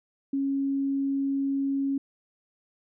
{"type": "tone", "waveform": "sine", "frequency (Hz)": 275, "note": "C#4", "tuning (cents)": -14, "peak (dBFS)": -24, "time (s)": [0.33, 1.98], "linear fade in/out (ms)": 5, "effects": []}